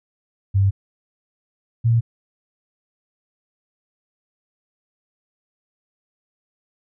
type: tone pair in turn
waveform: sine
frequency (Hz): 98 / 115.94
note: G2 / A#2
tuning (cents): 0 / -9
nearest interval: minor third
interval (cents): 291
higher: second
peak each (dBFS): -13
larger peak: neither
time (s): 0.54-0.71 / 1.84-2.01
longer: neither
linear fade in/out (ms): 20
effects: none